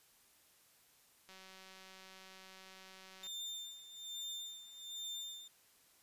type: click train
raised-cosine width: 0.2 ms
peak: -39 dBFS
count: 375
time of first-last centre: 1.29-3.269 s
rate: 189 Hz
type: tone with tremolo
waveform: 35% pulse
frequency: 3598 Hz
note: A7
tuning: 38 cents sharp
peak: -39 dBFS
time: 3.23-5.48 s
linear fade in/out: 5 ms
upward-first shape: sine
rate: 1.2 Hz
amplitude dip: 75%
effects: white hiss -68 dBFS RMS until 6.02 s + resampled to 32000 Hz